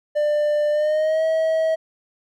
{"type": "tone with pitch glide", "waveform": "triangle", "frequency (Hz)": [595, 641.4], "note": ["D5", "E5"], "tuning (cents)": [22, -48], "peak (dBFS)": -15, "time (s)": [0.15, 1.76], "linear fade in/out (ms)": 20, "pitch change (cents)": 130, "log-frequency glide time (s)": [0.71, 1.24], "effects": []}